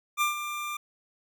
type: tone with ADSR envelope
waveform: 25% pulse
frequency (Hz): 1190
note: D6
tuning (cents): +22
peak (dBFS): -18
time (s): 0.17-0.77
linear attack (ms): 43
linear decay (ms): 130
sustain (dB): -10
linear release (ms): 6
effects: none